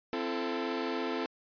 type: chord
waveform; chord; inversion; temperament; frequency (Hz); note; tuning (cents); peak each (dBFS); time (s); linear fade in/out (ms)
sawtooth; A minor; first; equal with one note detuned; 261.6 / 338.3 / 440; C4 / E4 / A4; 0 / +45 / 0; -32; 0.13-1.26; 0
effects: resampled to 11025 Hz